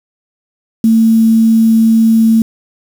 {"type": "tone with quantisation", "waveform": "sine", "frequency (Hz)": 224.5, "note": "A3", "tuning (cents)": 35, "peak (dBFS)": -5, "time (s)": [0.84, 2.42], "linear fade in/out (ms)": 2, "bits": 5, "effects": []}